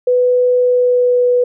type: tone with pitch glide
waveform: sine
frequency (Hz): 496.6 to 492.3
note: B4 to B4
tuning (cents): +9 to -6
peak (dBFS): -9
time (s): 0.07-1.44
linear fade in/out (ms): 5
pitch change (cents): -15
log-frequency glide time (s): 0.56-1.25
effects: none